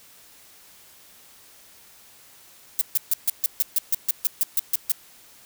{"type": "noise bursts", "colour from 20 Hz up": "violet", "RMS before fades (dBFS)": -20, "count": 14, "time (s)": [2.79, 4.918], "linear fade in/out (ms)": 0, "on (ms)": 22, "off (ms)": 140, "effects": ["white hiss -51 dBFS RMS until 5.45 s"]}